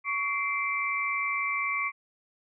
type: tone cluster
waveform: sine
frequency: 1126 / 2087 / 2328 Hz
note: C#6 / C7 / D7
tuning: +27 / -5 / -16 cents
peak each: -31 dBFS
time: 0.04-1.92 s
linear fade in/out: 50 ms
effects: none